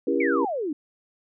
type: chord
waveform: sine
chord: C# diminished seventh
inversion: none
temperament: just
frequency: 277.2 / 332.6 / 399.1 / 479 Hz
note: C#4 / E4 / G4 / Bb4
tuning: 0 / +16 / +31 / +47 cents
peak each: -26 dBFS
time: 0.07-0.45 s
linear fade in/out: 5 ms
type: exponential sweep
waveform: sine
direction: down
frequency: 2349 to 277.2 Hz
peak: -25 dBFS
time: 0.2-0.73 s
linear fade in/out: 5 ms
effects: none